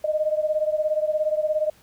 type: beating tone pair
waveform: sine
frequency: 610 / 627 Hz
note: D#5 / D#5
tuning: -34 / +13 cents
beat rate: 17 Hz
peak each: -22 / -25 dBFS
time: 0.04-1.7 s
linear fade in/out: 5 ms
effects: pink hiss -56 dBFS RMS until 1.82 s